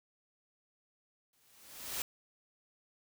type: noise with exponential growth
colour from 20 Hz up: white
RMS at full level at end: -35 dBFS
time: 1.33-2.02 s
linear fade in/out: 2 ms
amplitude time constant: 150 ms
effects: none